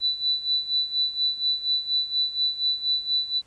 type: tone with tremolo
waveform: sine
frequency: 3975 Hz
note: B7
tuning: 10 cents sharp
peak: -19 dBFS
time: 0-3.42 s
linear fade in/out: 50 ms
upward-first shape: sine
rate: 4.2 Hz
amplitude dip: 80%
effects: pink hiss -60 dBFS RMS until 3.46 s + resampled to 22050 Hz